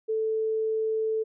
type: tone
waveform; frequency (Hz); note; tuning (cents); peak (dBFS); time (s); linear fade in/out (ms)
sine; 440; A4; 0; -24; 0.08-1.24; 20
effects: none